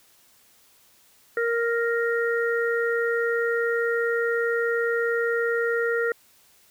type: harmonic tone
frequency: 466.2 Hz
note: A#4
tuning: in tune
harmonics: 1 / 3 / 4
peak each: -23 / -28 / -29 dBFS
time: 1.37-6.12 s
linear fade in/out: 2 ms
effects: white hiss -58 dBFS RMS until 6.7 s